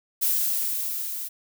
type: noise with level ramp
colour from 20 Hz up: violet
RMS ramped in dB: -22 to -33 dBFS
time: 0.21-1.29 s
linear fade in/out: 20 ms
effects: none